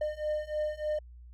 triangle beating tone pair, 605 / 608.3 Hz, D#5 / D#5, -49 / -39 cents, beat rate 3.3 Hz, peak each -32 / -31 dBFS, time 0.01-0.99 s, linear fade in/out 5 ms, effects added 60 Hz sine -47 dBFS peak until 1.33 s

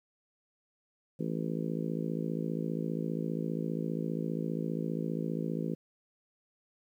harmonic tone, 55 Hz, A1, in tune, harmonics 3 / 4 / 5 / 6 / 7 / 8 / 9, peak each -35 / -37 / -39 / -41 / -42 / -43 / -44 dBFS, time 1.19-5.75 s, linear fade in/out 10 ms, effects 11-bit

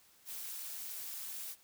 blue noise with amplitude modulation, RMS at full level -40 dBFS, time 0.25-1.56 s, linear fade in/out 50 ms, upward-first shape sine, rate 253 Hz, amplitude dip 80%, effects white hiss -65 dBFS RMS until 1.63 s

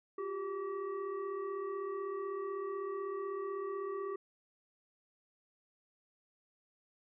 sine tone with frequency modulation, 396.5 Hz, G4, 20 cents sharp, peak -36 dBFS, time 0.18-4.16 s, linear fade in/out 5 ms, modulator 757 Hz, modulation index 0.88, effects none

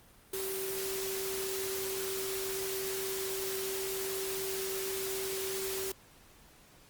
sine tone in noise, 384.5 Hz, G4, 33 cents flat, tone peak -36 dBFS, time 0.33-5.92 s, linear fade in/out 5 ms, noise white, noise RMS -38 dBFS, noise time 0.33-5.92 s, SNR -1 dB, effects pink hiss -59 dBFS RMS until 6.89 s + Opus 32 kbps

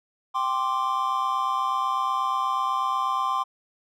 triangle chord, G suspended fourth, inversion none, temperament equal, 784 / 1046.5 / 1174.7 Hz, G5 / C6 / D6, 0 / 0 / 0 cents, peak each -29 / -23 / -26 dBFS, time 0.34-3.44 s, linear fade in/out 20 ms, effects none

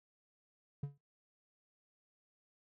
triangle tone with exponential decay, 142 Hz, C#3, 42 cents sharp, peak -31 dBFS, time 0.83-0.98 s, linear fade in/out 5 ms, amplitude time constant 32 ms, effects noise-tail reverb RT60 0.2 s tail -26 dB re dry

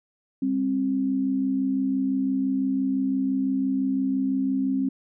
sine tone pair together, 200.6 / 266.5 Hz, G3 / C4, +40 / +32 cents, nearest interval perfect fourth, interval 492 cents, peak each -29 / -22 dBFS, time 0.42-4.89 s, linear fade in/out 5 ms, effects none

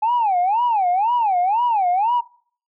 sine tone with vibrato, 831 Hz, G#5, 1 cent sharp, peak -14 dBFS, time 0.02-2.21 s, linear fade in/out 10 ms, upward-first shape sine, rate 2 Hz, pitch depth 280 cents each way, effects noise-tail reverb RT60 0.5 s tail -22 dB re dry + tanh soft clip ceiling -12 dBFS

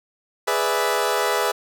20% pulse chord, E dominant seventh, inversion first, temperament equal, 415.3 / 493.9 / 587.3 / 659.3 Hz, G#4 / B4 / D5 / E5, 0 / 0 / 0 / 0 cents, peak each -19 / -19 / -23 / -21 dBFS, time 0.47-1.52 s, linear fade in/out 10 ms, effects none

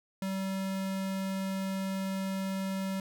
square tone, 192.2 Hz, G3, 34 cents flat, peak -32 dBFS, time 0.22-3 s, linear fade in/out 2 ms, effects none

